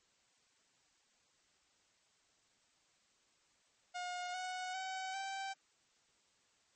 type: tone with pitch steps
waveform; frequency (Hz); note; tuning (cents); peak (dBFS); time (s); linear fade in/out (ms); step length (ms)
sawtooth; 717 / 736.7 / 757 / 777.8; F5 / F#5 / F#5 / G5; +45 / -8 / +39 / -14; -36; 3.94-5.54; 20; 400
effects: white hiss -73 dBFS RMS until 6.75 s + MP3 32 kbps